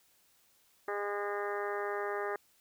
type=harmonic tone with a mistuned harmonic; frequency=203.9 Hz; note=G#3; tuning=32 cents flat; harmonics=2 / 3 / 4 / 5 / 6 / 7 / 8 / 9 / 10; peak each=-36 / -42 / -41 / -47 / -41 / -49 / -45 / -44 / -53 dBFS; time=0.88-2.36 s; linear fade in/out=2 ms; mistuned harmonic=7; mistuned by=+20 cents; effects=white hiss -68 dBFS RMS until 2.6 s

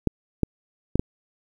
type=clicks; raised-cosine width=3 ms; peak=-7 dBFS; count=4; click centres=0.073 / 0.433 / 0.956 / 0.995 s; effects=8-bit

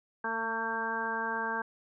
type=harmonic tone; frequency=225.8 Hz; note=A3; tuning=45 cents sharp; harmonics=1 / 2 / 3 / 4 / 5 / 6 / 7; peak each=-42 / -40 / -44 / -35 / -39 / -45 / -34 dBFS; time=0.24-1.62 s; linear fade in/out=5 ms; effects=none

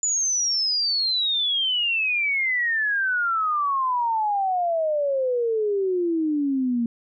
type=exponential sweep; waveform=sine; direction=down; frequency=7020 to 230.3 Hz; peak=-20 dBFS; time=0.03-6.86 s; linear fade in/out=2 ms; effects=none

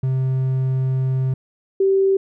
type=tone pair in turn; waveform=triangle / sine; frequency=131.1 / 387.6 Hz; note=C3 / G4; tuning=+4 / -20 cents; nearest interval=octave + perfect fifth; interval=1876 cents; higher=second; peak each=-15 / -13 dBFS; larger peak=second; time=0.03-1.34 / 1.8-2.17 s; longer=first; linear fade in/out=5 ms; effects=none

